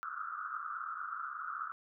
white band-pass noise, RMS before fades -41 dBFS, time 0.03-1.72 s, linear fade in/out 0 ms, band 1200 to 1400 Hz, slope 96 dB/octave, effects none

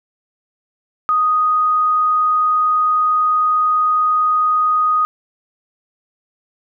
sine tone, 1244.5 Hz, D#6, in tune, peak -12 dBFS, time 1.09-5.05 s, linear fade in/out 0 ms, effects none

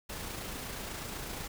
pink noise with amplitude modulation, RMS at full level -39 dBFS, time 0.09-1.48 s, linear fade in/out 10 ms, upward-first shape sine, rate 28.2 Hz, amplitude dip 30%, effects none

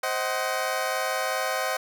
20% pulse chord, C diminished, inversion none, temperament just, 523.3 / 627.9 / 753.5 Hz, C5 / Eb5 / Gb5, 0 / +16 / +31 cents, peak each -25 dBFS, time 0.03-1.77 s, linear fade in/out 5 ms, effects none

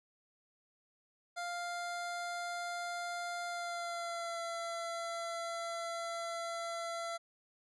25% pulse tone with pitch glide, 698.5 to 675.5 Hz, F5 to E5, 0 to +42 cents, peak -34 dBFS, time 1.36-7.18 s, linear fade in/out 20 ms, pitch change -58 cents, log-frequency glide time 3.47-4.41 s, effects resampled to 22050 Hz

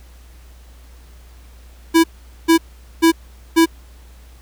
square tone bursts, 328.8 Hz, E4, 4 cents flat, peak -9 dBFS, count 4, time 1.94-3.66 s, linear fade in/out 20 ms, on 100 ms, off 440 ms, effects added 60 Hz sine -40 dBFS peak until 4.41 s + pink hiss -51 dBFS RMS until 4.41 s

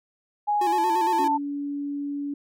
sine tone with pitch glide, 830.6 to 885.1 Hz, G#5 to A5, 0 to +10 cents, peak -20 dBFS, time 0.47-1.38 s, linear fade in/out 20 ms, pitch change +110 cents, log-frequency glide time 0.68-0.88 s
square tone with vibrato, 349.2 Hz, F4, in tune, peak -28 dBFS, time 0.61-1.28 s, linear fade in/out 5 ms, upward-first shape square, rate 8.7 Hz, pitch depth 71 cents each way
sine tone, 285.5 Hz, D4, 49 cents flat, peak -27 dBFS, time 1.19-2.34 s, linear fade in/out 5 ms
effects none

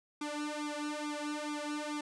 sawtooth tone with flanger, 297.7 Hz, D4, 24 cents sharp, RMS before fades -38 dBFS, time 0.21-2.01 s, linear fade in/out 5 ms, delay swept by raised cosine 0.84 to 2.64 ms, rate 2.3 Hz, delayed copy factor +0.9, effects resampled to 22050 Hz

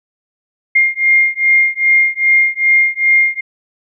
sine beating tone pair, 2119 / 2121.5 Hz, C7 / C7, +21 / +23 cents, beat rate 2.5 Hz, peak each -12 dBFS, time 0.75-3.41 s, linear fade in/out 10 ms, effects none

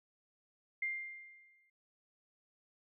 sine tone with exponential decay, 2100 Hz, C7, 6 cents sharp, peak -32 dBFS, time 0.82-1.7 s, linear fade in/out 5 ms, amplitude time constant 190 ms, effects none

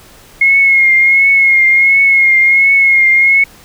sine tone with vibrato, 2158 Hz, C#7, 47 cents flat, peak -5 dBFS, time 0.41-3.44 s, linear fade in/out 5 ms, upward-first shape triangle, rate 1.4 Hz, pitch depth 45 cents each way, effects pink hiss -40 dBFS RMS until 3.64 s

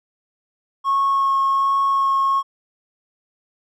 triangle tone with vibrato, 1093 Hz, C#6, 25 cents flat, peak -12 dBFS, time 0.84-2.43 s, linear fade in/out 50 ms, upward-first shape sine, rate 1.3 Hz, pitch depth 9 cents each way, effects tanh soft clip ceiling -12 dBFS

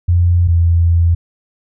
sine tone pair in turn, 87.31 / 84.73 Hz, F2 / E2, 0 / +48 cents, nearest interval minor second, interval 52 cents, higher first, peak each -8 dBFS, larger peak neither, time 0.08-0.48 / 0.48-1.15 s, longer second, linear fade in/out 10 ms, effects none

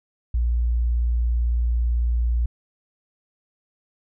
sine tone, 59 Hz, A#1, 22 cents sharp, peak -18 dBFS, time 0.34-2.46 s, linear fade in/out 5 ms, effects none

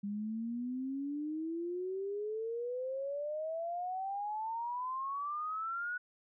sine exponential sweep, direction up, 199.9 to 1480 Hz, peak -35 dBFS, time 0.03-5.98 s, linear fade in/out 10 ms, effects none

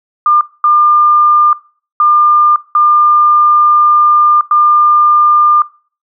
sine tone bursts at uneven times, 1200 Hz, D6, 37 cents sharp, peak -5 dBFS, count 5, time 0.26-0.41 / 0.64-1.53 / 2-2.56 / 2.75-4.41 / 4.51-5.62 s, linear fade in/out 2 ms, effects noise-tail reverb RT60 0.4 s tail -21 dB re dry

